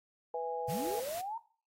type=harmonic tone; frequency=164.81 Hz; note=E3; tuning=in tune; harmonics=3 / 4 / 5; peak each=-36 / -41 / -38 dBFS; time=0.34-1 s; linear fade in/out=2 ms
type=linear sweep; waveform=sine; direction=up; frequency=116.54 to 932 Hz; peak=-36 dBFS; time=0.68-1.38 s; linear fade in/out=5 ms
type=noise; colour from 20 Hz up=white; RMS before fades=-45 dBFS; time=0.68-1.22 s; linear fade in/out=20 ms
effects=noise-tail reverb RT60 0.4 s tail -17 dB re dry + AAC 48 kbps